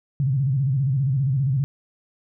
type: tone with vibrato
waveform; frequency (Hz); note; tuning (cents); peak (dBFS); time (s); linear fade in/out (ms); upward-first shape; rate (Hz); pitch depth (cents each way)
sine; 134.4; C3; +47; -18; 0.2-1.64; 0; square; 15; 110
effects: none